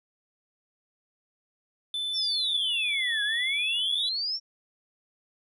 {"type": "tone with pitch glide", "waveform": "triangle", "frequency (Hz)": [3516, 3426], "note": ["A7", "A7"], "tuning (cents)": [-2, -47], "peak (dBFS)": -27, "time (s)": [1.94, 4.09], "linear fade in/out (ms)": 2, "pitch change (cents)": -45, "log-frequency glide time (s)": [2.07, 3.06]}
{"type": "exponential two-way sweep", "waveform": "sine", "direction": "down then up", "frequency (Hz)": [5588, 1630, 5588], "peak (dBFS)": -27, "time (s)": [2.13, 4.4], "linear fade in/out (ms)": 50, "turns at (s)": 3.23}
{"effects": []}